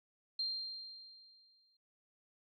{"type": "tone with exponential decay", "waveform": "sine", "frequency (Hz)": 4182, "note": "C8", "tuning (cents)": -2, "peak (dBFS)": -33, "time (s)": [0.39, 1.77], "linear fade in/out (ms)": 5, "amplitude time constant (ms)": 300, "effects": []}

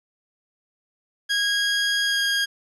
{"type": "tone with pitch glide", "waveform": "20% pulse", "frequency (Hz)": [1640, 1627.7], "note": ["G#6", "G#6"], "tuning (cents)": [-22, -35], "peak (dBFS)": -15, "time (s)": [1.29, 2.46], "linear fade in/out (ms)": 20, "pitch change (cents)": -13, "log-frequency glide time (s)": [2.04, 2.21], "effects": ["resampled to 24000 Hz", "9-bit"]}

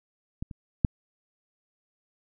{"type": "clicks", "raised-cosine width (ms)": 5, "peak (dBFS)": [-20, -27, -7], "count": 3, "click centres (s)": [0.425, 0.512, 0.848], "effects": []}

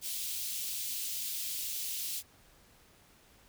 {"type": "high-pass noise", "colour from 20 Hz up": "white", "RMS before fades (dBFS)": -37, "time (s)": [0.01, 2.23], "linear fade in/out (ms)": 50, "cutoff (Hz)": 2800, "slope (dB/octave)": 24, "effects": ["pink hiss -62 dBFS RMS until 3.48 s"]}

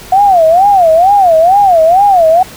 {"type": "tone with vibrato", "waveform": "sine", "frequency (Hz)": 722, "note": "F#5", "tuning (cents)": -43, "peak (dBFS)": -3, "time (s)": [0.12, 2.43], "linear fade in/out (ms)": 5, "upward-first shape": "sine", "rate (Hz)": 2.2, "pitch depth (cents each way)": 220, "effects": ["pink hiss -31 dBFS RMS until 2.56 s"]}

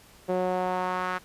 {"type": "tone with band-pass filter sweep", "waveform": "sawtooth", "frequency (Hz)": 182.9, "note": "F#3", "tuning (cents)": -20, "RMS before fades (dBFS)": -28, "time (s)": [0.28, 1.19], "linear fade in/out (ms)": 20, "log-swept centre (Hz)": [500, 1400], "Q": 2, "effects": ["pink hiss -54 dBFS RMS until 1.24 s", "resampled to 32000 Hz"]}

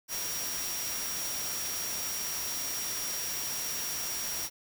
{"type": "tone in noise", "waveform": "sine", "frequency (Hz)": 5650, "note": "F8", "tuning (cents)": 19, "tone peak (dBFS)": -36, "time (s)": [0.08, 4.5], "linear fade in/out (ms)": 50, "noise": "white", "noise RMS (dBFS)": -36, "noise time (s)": [0.08, 4.5], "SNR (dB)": -3, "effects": []}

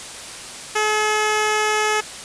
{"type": "tone", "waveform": "10% pulse", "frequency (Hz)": 427.2, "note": "G#4", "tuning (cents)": 49, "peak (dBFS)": -9, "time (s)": [0.75, 2.01], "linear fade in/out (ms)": 10, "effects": ["white hiss -34 dBFS RMS until 2.24 s", "resampled to 22050 Hz"]}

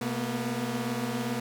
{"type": "tone cluster", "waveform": "sawtooth", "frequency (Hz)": [125.1, 225.4, 242.9], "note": ["B2", "A3", "B3"], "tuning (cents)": [23, 42, -29], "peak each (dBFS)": [-32, -30, -28], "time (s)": [0.01, 1.4], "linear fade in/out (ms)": 5, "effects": []}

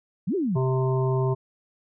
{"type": "exponential two-way sweep", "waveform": "sine", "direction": "up then down", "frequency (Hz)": [148.7, 415.9, 148.7], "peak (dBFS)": -22, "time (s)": [0.27, 0.57], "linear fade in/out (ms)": 10, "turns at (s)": 0.35}
{"type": "harmonic tone", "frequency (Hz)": 130.4, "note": "C3", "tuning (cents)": -5, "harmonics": [1, 3, 5, 7, 8], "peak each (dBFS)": [-22, -26, -34, -35, -36], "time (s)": [0.55, 1.35], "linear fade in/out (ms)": 20}
{"effects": []}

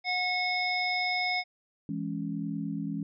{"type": "harmonic tone", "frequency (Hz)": 729, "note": "F#5", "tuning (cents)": -26, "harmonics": [1, 3, 5, 7], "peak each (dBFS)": [-32, -29, -39, -34], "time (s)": [0.04, 1.44], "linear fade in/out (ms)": 50}
{"type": "chord", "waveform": "sine", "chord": "C# minor", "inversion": "first", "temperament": "just", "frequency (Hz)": [166.31, 207.9, 277.2], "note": ["E3", "G#3", "C#4"], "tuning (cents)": [16, 2, 0], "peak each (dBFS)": -35, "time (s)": [1.89, 3.03], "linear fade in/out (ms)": 2}
{"effects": []}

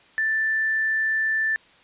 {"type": "tone", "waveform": "sine", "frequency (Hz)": 1766, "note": "A6", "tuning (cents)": 6, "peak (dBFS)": -20, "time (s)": [0.18, 1.56], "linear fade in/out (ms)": 0, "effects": ["white hiss -54 dBFS RMS until 1.83 s", "resampled to 8000 Hz"]}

